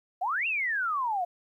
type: exponential two-way sweep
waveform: sine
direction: up then down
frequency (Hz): 683 to 2794 to 683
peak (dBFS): -26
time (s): 0.21-1.25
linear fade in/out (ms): 10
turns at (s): 0.47
effects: 11-bit